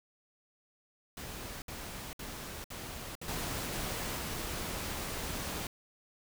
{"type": "noise bursts", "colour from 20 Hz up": "pink", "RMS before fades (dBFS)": -43, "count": 6, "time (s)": [1.17, 4.175], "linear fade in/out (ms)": 2, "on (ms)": 450, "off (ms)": 61}
{"type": "noise", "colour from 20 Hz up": "pink", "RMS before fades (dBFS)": -38, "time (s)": [3.28, 5.67], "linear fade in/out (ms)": 2}
{"effects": []}